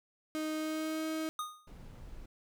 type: tone with pitch glide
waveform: 35% pulse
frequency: 311.1 to 316.4 Hz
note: D#4 to D#4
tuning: 0 to +29 cents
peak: -32 dBFS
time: 0.35-1.29 s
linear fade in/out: 0 ms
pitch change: +29 cents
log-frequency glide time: 0.54-1.06 s
type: tone with exponential decay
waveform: square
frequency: 1233 Hz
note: D#6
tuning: 16 cents flat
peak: -33 dBFS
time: 1.39-1.71 s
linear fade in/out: 2 ms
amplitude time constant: 68 ms
type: noise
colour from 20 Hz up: brown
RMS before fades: -48 dBFS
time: 1.67-2.26 s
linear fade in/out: 5 ms
effects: none